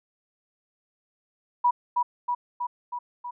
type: tone with echo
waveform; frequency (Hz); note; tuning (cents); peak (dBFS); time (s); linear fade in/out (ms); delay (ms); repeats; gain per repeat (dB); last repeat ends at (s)
sine; 973; B5; -26; -17; 1.64-1.71; 10; 320; 5; -3; 3.31
effects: none